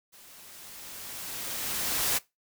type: noise with level ramp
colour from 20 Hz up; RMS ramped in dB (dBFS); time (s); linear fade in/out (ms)
white; -53 to -26; 0.12-2.19; 20
effects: noise-tail reverb RT60 0.2 s tail -20 dB re dry